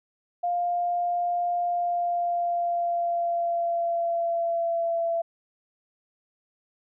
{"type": "tone with pitch glide", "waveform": "sine", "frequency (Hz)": [702, 672.2], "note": ["F5", "E5"], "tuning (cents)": [9, 34], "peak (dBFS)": -23, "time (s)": [0.43, 5.22], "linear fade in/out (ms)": 10, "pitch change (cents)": -75, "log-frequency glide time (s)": [1.61, 5], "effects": []}